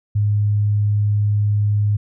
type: tone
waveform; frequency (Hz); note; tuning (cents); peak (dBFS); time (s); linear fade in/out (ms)
sine; 103.83; G#2; 0; -14; 0.15-1.97; 10
effects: none